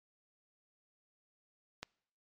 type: click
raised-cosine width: 0.2 ms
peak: -23 dBFS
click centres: 1.83 s
effects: noise-tail reverb RT60 0.7 s tail -26 dB re dry + MP3 64 kbps